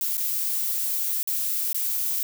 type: noise with dropouts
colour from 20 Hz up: violet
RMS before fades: -26 dBFS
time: 0.01-2.23 s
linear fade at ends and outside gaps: 1 ms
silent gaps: 0.17-0.178 / 1.23-1.274 / 1.729-1.745 s
effects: none